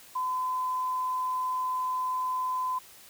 sine tone, 1017 Hz, C6, 50 cents flat, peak -27 dBFS, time 0.15-2.79 s, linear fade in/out 10 ms, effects white hiss -52 dBFS RMS until 3.09 s

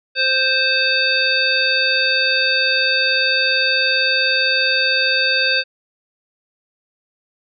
harmonic tone with a mistuned harmonic, 523.3 Hz, C5, in tune, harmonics 1 / 3 / 5 / 7 / 9, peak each -25 / -19 / -19 / -23 / -20 dBFS, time 0.15-5.64 s, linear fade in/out 50 ms, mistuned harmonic 9, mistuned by -48 cents, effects none

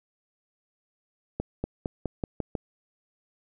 accelerating click train, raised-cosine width 2 ms, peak -15 dBFS, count 7, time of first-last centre 1.4-2.552 s, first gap 240 ms, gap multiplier 0.91, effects none

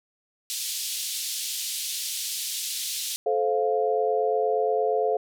pink band-pass noise, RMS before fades -31 dBFS, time 0.5-3.16 s, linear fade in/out 0 ms, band 3300 to 14000 Hz, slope 24 dB/octave
sine chord, F major, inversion first, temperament equal with one note detuned, 434.7 / 523.3 / 698.5 Hz, A4 / C5 / F5, -21 / 0 / 0 cents, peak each -24 / -27 / -26 dBFS, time 3.26-5.17 s, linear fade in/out 5 ms
effects none

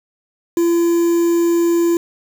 triangle tone with quantisation, 340 Hz, F4, 46 cents flat, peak -10 dBFS, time 0.57-1.97 s, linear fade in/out 2 ms, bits 5, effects none

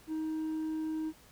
sine tone with hard clipping, 314.7 Hz, D#4, 20 cents sharp, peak -33 dBFS, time 0.07-1.13 s, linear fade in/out 50 ms, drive 2 dB, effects pink hiss -59 dBFS RMS until 1.31 s

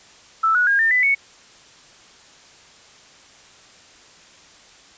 sine tone with pitch steps, 1318.5 / 1463 / 1623.3 / 1801.1 / 1998.5 / 2217 Hz, E6 / F#6 / G#6 / A6 / B6 / C#7, 0 / -20 / -40 / +40 / +20 / 0 cents, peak -14 dBFS, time 0.43-1.15 s, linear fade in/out 10 ms, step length 120 ms, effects white hiss -48 dBFS RMS until 4.97 s + resampled to 16000 Hz

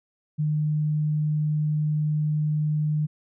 sine tone, 151.8 Hz, D#3, 42 cents flat, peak -21 dBFS, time 0.38-3.07 s, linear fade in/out 20 ms, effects none

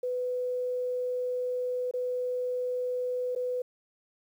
sine tone with dropouts, 498.8 Hz, B4, 17 cents sharp, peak -28 dBFS, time 0.03-3.62 s, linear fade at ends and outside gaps 5 ms, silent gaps 1.912-1.937 / 3.351-3.36 s, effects 10-bit

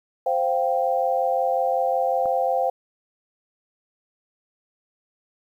sine chord, C suspended fourth, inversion none, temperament equal, 523.3 / 698.5 / 784 Hz, C5 / F5 / G5, 0 / 0 / 0 cents, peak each -23 / -24 / -24 dBFS, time 0.26-2.7 s, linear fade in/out 5 ms
click, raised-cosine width 1 ms, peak -23 dBFS, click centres 2.257 s
effects 9-bit

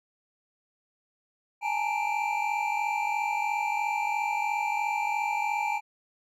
triangle tone cluster, 828 / 871 / 925 / 2352 Hz, G#5 / A5 / A#5 / D7, -5 / -18 / -14 / +2 cents, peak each -28 / -30 / -32 / -31 dBFS, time 1.61-5.81 s, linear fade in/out 50 ms, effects none

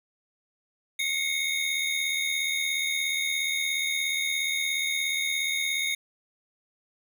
square tone cluster, 2141 / 2218 / 3688 Hz, C7 / C#7 / A#7, +39 / 0 / -19 cents, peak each -31 dBFS, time 0.99-5.95 s, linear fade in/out 5 ms, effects none

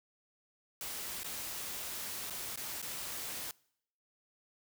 white noise with dropouts, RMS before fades -41 dBFS, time 0.81-3.51 s, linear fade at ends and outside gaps 1 ms, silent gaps 1.233-1.244 / 2.299-2.306 / 2.559-2.574 / 2.817-2.826 s, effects noise-tail reverb RT60 0.7 s tail -24 dB re dry

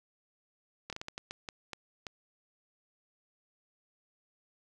slowing click train, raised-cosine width 0.2 ms, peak -22 dBFS, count 10, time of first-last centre 0.9-2.068 s, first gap 27 ms, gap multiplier 1.37, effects none

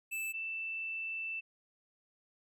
square / sine tone pair in turn, 2637 / 2657 Hz, E7 / E7, 0 / +13 cents, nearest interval unison, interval 13 cents, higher second, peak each -36 / -36 dBFS, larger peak neither, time 0.11-0.33 / 0.33-1.41 s, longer second, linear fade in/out 20 ms, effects none

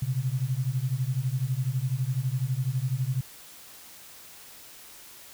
sine beating tone pair, 123.5 / 135.5 Hz, B2 / C#3, 0 / -39 cents, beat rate 12 Hz, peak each -28 dBFS, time 0.02-3.21 s, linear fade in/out 5 ms, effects white hiss -48 dBFS RMS until 5.33 s

